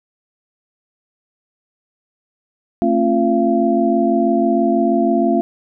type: tone cluster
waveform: sine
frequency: 223.1 / 269.3 / 346 / 682 Hz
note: A3 / C#4 / F4 / F5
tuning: +24 / -50 / -16 / -41 cents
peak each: -18 dBFS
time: 2.82-5.41 s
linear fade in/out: 0 ms
effects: none